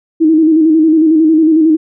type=tone with vibrato; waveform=sine; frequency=316.9 Hz; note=D#4; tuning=32 cents sharp; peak=-5 dBFS; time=0.2-1.77 s; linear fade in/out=20 ms; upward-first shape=square; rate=11 Hz; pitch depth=47 cents each way; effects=none